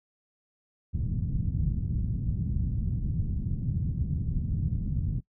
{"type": "low-pass noise", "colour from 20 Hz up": "white", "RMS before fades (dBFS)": -29, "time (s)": [0.93, 5.21], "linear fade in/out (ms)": 20, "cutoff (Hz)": 160, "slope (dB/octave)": 24, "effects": ["noise-tail reverb RT60 0.1 s tail -22 dB re dry"]}